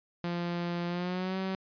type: tone with pitch glide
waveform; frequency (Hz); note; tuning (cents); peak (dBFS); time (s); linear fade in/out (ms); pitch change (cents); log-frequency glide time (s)
sawtooth; 173.2 to 189.97; F3 to F#3; -14 to +46; -27; 0.24-1.55; 0; +160; 0.87-1.38
effects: resampled to 11025 Hz